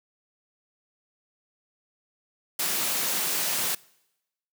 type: high-pass noise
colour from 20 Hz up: white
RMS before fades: -27 dBFS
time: 2.59-3.75 s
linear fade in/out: 5 ms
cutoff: 140 Hz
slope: 48 dB/octave
effects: noise-tail reverb RT60 0.9 s tail -24 dB re dry